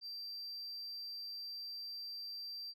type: tone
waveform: sine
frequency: 4699 Hz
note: D8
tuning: in tune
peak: -40 dBFS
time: 0.01-2.74 s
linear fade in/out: 50 ms
effects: tanh soft clip ceiling -42 dBFS